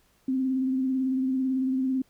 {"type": "tone with vibrato", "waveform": "sine", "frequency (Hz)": 261.6, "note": "C4", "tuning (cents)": 0, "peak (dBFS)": -23, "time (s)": [0.28, 2.02], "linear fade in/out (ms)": 5, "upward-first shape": "sine", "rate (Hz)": 18, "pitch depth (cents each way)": 31, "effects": ["pink hiss -65 dBFS RMS until 2.09 s"]}